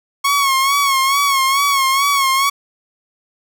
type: tone with vibrato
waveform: sawtooth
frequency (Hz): 1100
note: C#6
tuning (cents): -14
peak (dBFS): -9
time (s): 0.24-2.5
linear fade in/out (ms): 10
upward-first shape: sine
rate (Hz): 2.3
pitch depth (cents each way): 61
effects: none

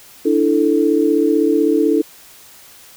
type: chord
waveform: sine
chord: D suspended second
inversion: none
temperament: equal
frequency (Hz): 293.7 / 329.6 / 440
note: D4 / E4 / A4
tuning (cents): 0 / 0 / 0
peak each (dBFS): -16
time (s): 0.25-2.02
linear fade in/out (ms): 10
effects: white hiss -43 dBFS RMS until 2.96 s

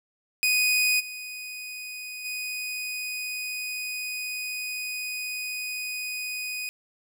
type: tone with level steps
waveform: sawtooth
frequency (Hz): 2489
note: D#7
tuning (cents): 0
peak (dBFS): -17 / -32 / -27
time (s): 0.43-6.69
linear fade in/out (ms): 0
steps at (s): 0.99 / 2.24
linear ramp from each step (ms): 20
effects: none

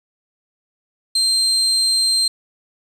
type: tone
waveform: 35% pulse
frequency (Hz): 4160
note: C8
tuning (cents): -11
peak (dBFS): -13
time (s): 1.15-2.28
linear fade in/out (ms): 5
effects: resampled to 32000 Hz + 7-bit

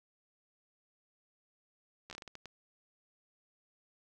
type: slowing click train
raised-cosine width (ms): 0.2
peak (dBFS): -29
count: 9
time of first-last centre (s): 2.1-2.457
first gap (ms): 12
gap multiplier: 1.36
effects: none

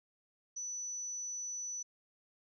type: tone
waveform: sine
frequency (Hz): 5960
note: F#8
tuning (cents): +12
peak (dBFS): -38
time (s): 0.56-1.83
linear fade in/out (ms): 10
effects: none

